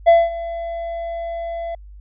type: tone with ADSR envelope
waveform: triangle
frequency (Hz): 675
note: E5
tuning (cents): +41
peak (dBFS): -4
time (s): 0.06-1.75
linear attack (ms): 24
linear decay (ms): 210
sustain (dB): -18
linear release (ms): 4
effects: added 50 Hz sine -37 dBFS peak until 2 s + resampled to 8000 Hz